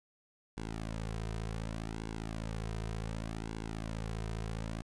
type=tone with flanger; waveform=sawtooth; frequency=54.9 Hz; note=A1; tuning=3 cents flat; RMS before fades=-39 dBFS; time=0.57-4.82 s; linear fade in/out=0 ms; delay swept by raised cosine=1.6 to 3.6 ms; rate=0.67 Hz; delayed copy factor=-0.8; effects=resampled to 22050 Hz + 10-bit